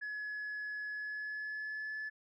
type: tone with pitch glide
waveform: sine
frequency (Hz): 1697 to 1727.7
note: G#6 to A6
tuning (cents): +37 to -32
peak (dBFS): -36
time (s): 0.01-2.1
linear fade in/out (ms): 20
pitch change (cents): +31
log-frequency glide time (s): 0.89-1.97
effects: tanh soft clip ceiling -36 dBFS